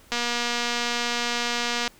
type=click train; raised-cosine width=0.2 ms; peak=-9 dBFS; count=421; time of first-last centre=0.12-1.877 s; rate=239 Hz; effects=pink hiss -54 dBFS RMS until 1.99 s